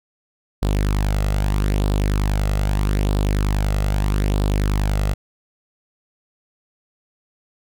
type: tone with flanger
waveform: sawtooth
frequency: 50.4 Hz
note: G1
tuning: 49 cents sharp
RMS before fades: -19 dBFS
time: 0.62-5.14 s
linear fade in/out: 10 ms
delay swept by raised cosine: 0.23 to 1.53 ms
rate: 0.79 Hz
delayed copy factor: +0.5
effects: none